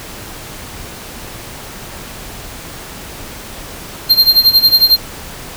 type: tone with tremolo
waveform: square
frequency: 4186 Hz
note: C8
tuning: in tune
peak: -4 dBFS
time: 4.09-4.97 s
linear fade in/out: 20 ms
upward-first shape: sine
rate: 11 Hz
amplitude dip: 85%
effects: pink hiss -30 dBFS RMS until 5.56 s